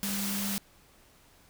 sine tone in noise, 199.9 Hz, G3, 34 cents sharp, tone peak -33 dBFS, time 0.03-0.58 s, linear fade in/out 0 ms, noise white, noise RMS -34 dBFS, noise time 0.03-0.58 s, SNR -2 dB, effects pink hiss -60 dBFS RMS until 1.49 s

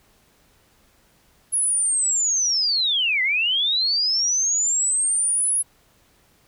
sine linear two-way sweep, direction down then up, 10640 to 1975.5 to 10640 Hz, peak -18 dBFS, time 1.52-5.63 s, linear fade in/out 20 ms, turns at 3.22 s, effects pink hiss -59 dBFS RMS until 6.47 s

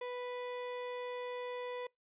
35% pulse tone, 493.9 Hz, B4, in tune, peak -37 dBFS, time 0.01-1.87 s, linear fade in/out 5 ms, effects noise-tail reverb RT60 0.2 s tail -26 dB re dry + resampled to 8000 Hz

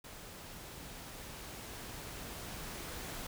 pink noise with level ramp, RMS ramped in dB -50 to -43 dBFS, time 0.04-3.27 s, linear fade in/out 5 ms, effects none

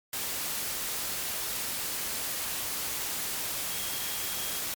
sine tone in noise, 3262 Hz, G#7, 32 cents flat, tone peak -43 dBFS, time 3.7-4.59 s, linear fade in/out 2 ms, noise white, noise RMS -33 dBFS, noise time 0.13-4.74 s, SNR -13 dB, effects MP3 96 kbps

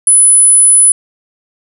sine tone, 10000 Hz, D#9, 8 cents sharp, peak -3 dBFS, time 0.07-0.92 s, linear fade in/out 2 ms, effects none

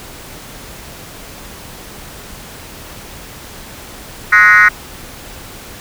sine tone with frequency modulation, 1669 Hz, G#6, 8 cents sharp, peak -3 dBFS, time 4.32-4.69 s, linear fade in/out 10 ms, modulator 202 Hz, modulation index 2, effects tanh soft clip ceiling 0 dBFS + pink hiss -33 dBFS RMS until 5.8 s

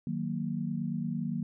sine chord, D# minor, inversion none, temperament equal, 155.56 / 185 / 233.1 Hz, D#3 / F#3 / A#3, 0 / 0 / 0 cents, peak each -35 / -35 / -34 dBFS, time 0.07-1.43 s, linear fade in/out 2 ms, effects none

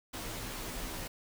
pink noise with comb filter, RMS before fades -40 dBFS, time 0.13-1.08 s, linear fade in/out 10 ms, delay 14 ms, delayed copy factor -0.75, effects none

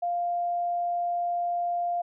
sine tone, 698.5 Hz, F5, in tune, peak -25 dBFS, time 0.02-2.02 s, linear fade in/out 10 ms, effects none

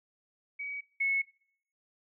sine tone pair in turn, 2266 / 2196 Hz, C#7 / C#7, +37 / -17 cents, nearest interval minor second, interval 54 cents, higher first, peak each -35 / -26 dBFS, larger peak second, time 0.59-0.81 / 1-1.22 s, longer neither, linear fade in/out 10 ms, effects noise-tail reverb RT60 0.6 s tail -23 dB re dry

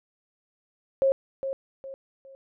sine tone with echo, 540 Hz, C#5, 45 cents flat, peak -18 dBFS, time 1.02-1.12 s, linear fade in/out 0 ms, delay 410 ms, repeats 3, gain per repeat -9 dB, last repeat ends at 2.35 s, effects none

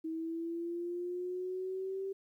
sine linear sweep, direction up, 320 to 390 Hz, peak -35 dBFS, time 0.04-2.13 s, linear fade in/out 10 ms, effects 12-bit

